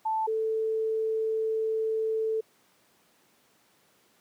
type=tone pair in turn; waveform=sine; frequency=880 / 441.5 Hz; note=A5 / A4; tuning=0 / +6 cents; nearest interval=octave; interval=1194 cents; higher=first; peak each=-25 dBFS; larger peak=neither; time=0.05-0.27 / 0.27-2.41 s; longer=second; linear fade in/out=10 ms; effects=pink hiss -64 dBFS RMS until 4.2 s + high-pass 200 Hz 12 dB/octave